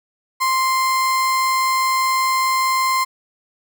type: tone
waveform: 35% pulse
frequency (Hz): 1046.5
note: C6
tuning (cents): 0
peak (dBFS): -14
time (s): 0.4-3.05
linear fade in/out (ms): 20
effects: none